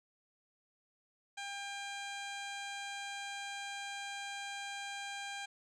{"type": "tone with low-pass filter", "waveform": "15% pulse", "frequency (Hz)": 800, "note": "G5", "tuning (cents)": 35, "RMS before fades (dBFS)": -43, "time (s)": [1.37, 5.46], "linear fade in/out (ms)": 10, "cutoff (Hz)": 6300, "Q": 1.9, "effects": []}